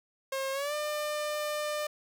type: tone with pitch glide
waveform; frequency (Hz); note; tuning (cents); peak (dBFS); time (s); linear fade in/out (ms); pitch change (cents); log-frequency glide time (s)
sawtooth; 537 to 599.3; C5 to D5; +45 to +35; -27; 0.32-1.87; 5; +190; 0.52-0.74
effects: none